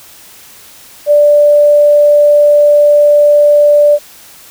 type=tone; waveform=sine; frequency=587.3 Hz; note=D5; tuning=in tune; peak=-3 dBFS; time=1.06-3.99 s; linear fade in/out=50 ms; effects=white hiss -37 dBFS RMS until 4.5 s